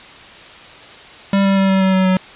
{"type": "tone with pitch steps", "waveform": "square", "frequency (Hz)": [197, 195.19, 193.39, 191.61, 189.85, 188.1, 186.37], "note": ["G3", "G3", "G3", "G3", "F#3", "F#3", "F#3"], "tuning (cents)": [9, -7, -23, -39, 45, 29, 13], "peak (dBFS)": -12, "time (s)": [1.33, 2.17], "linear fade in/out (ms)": 2, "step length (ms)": 120, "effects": ["white hiss -38 dBFS RMS until 2.35 s", "resampled to 8000 Hz"]}